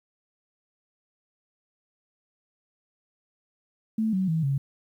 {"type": "tone with pitch steps", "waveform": "sine", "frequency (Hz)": [220.2, 188.4, 161.2, 137.92], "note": ["A3", "F#3", "E3", "C#3"], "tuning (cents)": [2, 32, -38, -8], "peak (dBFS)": -22, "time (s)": [3.98, 4.58], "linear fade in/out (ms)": 5, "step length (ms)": 150, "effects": ["10-bit"]}